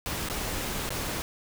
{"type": "noise with dropouts", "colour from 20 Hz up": "pink", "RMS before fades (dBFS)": -32, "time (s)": [0.06, 1.22], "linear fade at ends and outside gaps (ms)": 0, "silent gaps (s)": [[0.287, 0.299], [0.891, 0.905]], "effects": []}